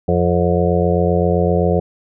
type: harmonic tone with a mistuned harmonic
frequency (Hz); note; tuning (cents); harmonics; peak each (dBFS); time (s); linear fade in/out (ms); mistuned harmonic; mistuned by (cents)
87.7; F2; +8; 1 / 2 / 4 / 5 / 6 / 7 / 8; -19 / -18 / -23 / -19 / -20 / -24 / -24; 0.08-1.8; 5; 8; +54
effects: none